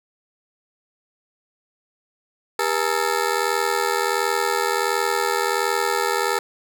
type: ring-modulated tone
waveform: 15% pulse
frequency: 440 Hz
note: A4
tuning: in tune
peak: -10 dBFS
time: 2.59-6.39 s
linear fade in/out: 2 ms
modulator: 40.7 Hz
effects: none